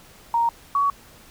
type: tone pair in turn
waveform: sine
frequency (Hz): 932.3 / 1126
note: A#5 / C#6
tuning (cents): 0 / +27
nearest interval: minor third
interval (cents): 327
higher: second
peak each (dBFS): -17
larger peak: neither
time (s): 0.34-0.49 / 0.75-0.9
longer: neither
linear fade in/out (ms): 2
effects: pink hiss -49 dBFS RMS until 1.3 s